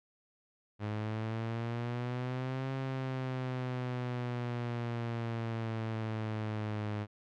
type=exponential two-way sweep; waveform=sawtooth; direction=up then down; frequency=104.3 to 133.8 to 104.3 Hz; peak=-30 dBFS; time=0.79-7.07 s; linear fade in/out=50 ms; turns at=2.72 s; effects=low-pass 3000 Hz 12 dB/octave